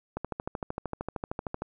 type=click train; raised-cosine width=1 ms; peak=-18 dBFS; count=20; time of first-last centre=0.17-1.62 s; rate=13.1 Hz; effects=none